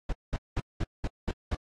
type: noise bursts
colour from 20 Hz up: brown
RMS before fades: -28 dBFS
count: 7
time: 0.09-1.549 s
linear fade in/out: 5 ms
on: 37 ms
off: 200 ms
effects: low-pass 6000 Hz 12 dB/octave + AAC 32 kbps